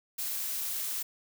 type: noise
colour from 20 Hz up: blue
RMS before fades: -34 dBFS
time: 0.18-1.03 s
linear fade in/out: 10 ms
effects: none